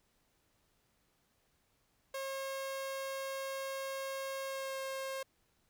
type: tone with pitch glide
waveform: sawtooth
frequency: 540 to 535.3 Hz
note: C#5 to C5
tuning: -45 to +39 cents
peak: -34 dBFS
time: 2.14-5.23 s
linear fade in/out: 5 ms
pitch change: -16 cents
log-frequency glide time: 4.48-4.79 s
effects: pink hiss -75 dBFS RMS until 5.69 s